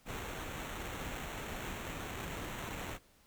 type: noise with sample-and-hold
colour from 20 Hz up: pink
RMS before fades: -42 dBFS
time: 0.05-2.99 s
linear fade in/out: 50 ms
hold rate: 4900 Hz
effects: pink hiss -66 dBFS RMS until 3.26 s